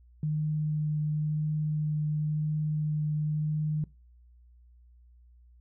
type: tone with vibrato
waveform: sine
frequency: 152.2 Hz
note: D#3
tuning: 38 cents flat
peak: -26 dBFS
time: 0.23-3.84 s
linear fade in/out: 2 ms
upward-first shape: triangle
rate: 0.96 Hz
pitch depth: 11 cents each way
effects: noise-tail reverb RT60 0.3 s tail -22 dB re dry + added 60 Hz sine -54 dBFS peak until 5.6 s